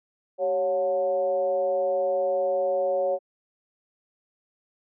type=tone with frequency modulation; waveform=sine; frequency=554.4 Hz; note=C#5; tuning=in tune; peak=-21 dBFS; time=0.38-3.19 s; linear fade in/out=50 ms; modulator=169 Hz; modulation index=0.7; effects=high-pass 300 Hz 12 dB/octave